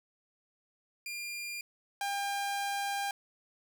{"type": "tone pair in turn", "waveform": "sawtooth", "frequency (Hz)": [2400, 800.9], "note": ["D7", "G5"], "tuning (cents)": [37, 37], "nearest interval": "octave + perfect fifth", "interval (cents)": 1900, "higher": "first", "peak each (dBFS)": [-34, -28], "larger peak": "second", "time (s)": [[1.06, 1.61], [2.01, 3.11]], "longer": "second", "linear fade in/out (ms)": 2, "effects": []}